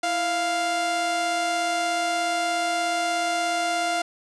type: tone pair together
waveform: sawtooth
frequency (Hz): 330.6 / 698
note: E4 / F5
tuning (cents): +5 / -1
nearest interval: octave + minor second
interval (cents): 1294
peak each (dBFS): -29 / -19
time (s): 0.03-4.02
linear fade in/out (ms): 5
effects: resampled to 22050 Hz + 8-bit